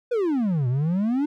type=exponential two-way sweep; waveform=triangle; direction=down then up; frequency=508 to 119.1 to 305 Hz; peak=-18 dBFS; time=0.11-1.26 s; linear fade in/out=10 ms; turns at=0.68 s; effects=none